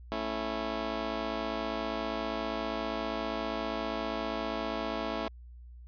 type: chord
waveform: 15% pulse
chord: A major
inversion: none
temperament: just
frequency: 220 / 275 / 330 Hz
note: A3 / C#4 / E4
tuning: 0 / -14 / +2 cents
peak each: -31 dBFS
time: 0.12-5.28 s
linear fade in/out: 0 ms
effects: added 60 Hz sine -46 dBFS peak until 5.87 s + resampled to 11025 Hz